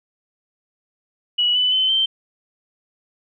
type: tone with pitch steps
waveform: sine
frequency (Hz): 2931 / 2993 / 3055 / 3120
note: F#7 / F#7 / G7 / G7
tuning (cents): -17 / +19 / -45 / -9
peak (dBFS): -15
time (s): 1.38-2.06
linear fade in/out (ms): 10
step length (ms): 170
effects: none